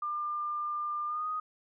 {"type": "tone with pitch glide", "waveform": "sine", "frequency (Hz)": [1198, 1246], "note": ["D6", "D#6"], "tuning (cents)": [34, 2], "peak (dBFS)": -31, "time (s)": [0.02, 1.4], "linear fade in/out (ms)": 5, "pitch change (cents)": 68, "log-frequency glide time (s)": [1.06, 1.28], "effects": []}